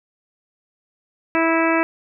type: harmonic tone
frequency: 327.7 Hz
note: E4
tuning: 10 cents flat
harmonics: 1 / 2 / 3 / 4 / 5 / 6 / 7 / 8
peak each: -19 / -22 / -24 / -25 / -26 / -27 / -27 / -28 dBFS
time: 1.35-1.83 s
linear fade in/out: 0 ms
effects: none